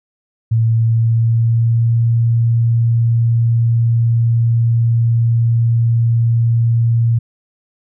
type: tone with pitch glide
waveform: sine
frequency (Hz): 113.6 to 116.19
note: A#2 to A#2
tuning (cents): -44 to -5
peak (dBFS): -10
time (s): 0.51-7.19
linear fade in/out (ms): 10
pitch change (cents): +39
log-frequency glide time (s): 0.7-1.98
effects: none